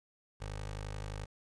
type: tone with notch filter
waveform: 15% pulse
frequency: 51.5 Hz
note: G#1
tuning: 14 cents flat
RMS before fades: -41 dBFS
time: 0.4-1.26 s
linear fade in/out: 20 ms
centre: 210 Hz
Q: 1.2
effects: resampled to 22050 Hz + 10-bit